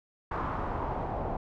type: noise with low-pass filter sweep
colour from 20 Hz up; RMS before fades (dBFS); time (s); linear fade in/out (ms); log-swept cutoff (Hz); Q
pink; -33; 0.31-1.37; 5; 1200 to 750; 2.6
effects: none